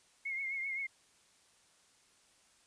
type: tone with vibrato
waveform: sine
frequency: 2155 Hz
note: C#7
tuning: 49 cents flat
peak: -35 dBFS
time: 0.25-0.87 s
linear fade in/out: 10 ms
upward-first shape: triangle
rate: 7.7 Hz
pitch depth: 58 cents each way
effects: white hiss -67 dBFS RMS until 2.66 s + resampled to 22050 Hz